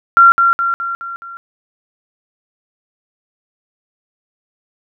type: tone with echo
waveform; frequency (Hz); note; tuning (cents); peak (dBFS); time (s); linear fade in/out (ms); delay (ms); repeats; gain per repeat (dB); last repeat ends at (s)
sine; 1374; F6; -29; -3; 0.17-0.32; 0; 210; 5; -5; 1.37
effects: none